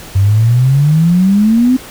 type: exponential sweep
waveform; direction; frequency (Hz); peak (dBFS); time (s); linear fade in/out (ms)
sine; up; 94.6 to 261.6; -6; 0.15-1.77; 10
effects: pink hiss -32 dBFS RMS until 1.9 s